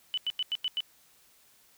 sine tone bursts, 2988 Hz, F#7, 16 cents sharp, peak -27 dBFS, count 6, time 0.14-0.805 s, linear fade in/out 0 ms, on 35 ms, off 91 ms, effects white hiss -62 dBFS RMS until 1.77 s

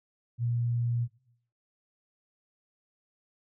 sine tone, 119 Hz, A#2, 36 cents sharp, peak -26 dBFS, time 0.38-1.08 s, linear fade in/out 50 ms, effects noise-tail reverb RT60 0.7 s tail -20 dB re dry

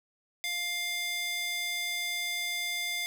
square tone with high-pass filter, 702 Hz, F5, 9 cents sharp, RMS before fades -33 dBFS, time 0.44-3.06 s, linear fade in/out 0 ms, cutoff 2500 Hz, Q 1.7, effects none

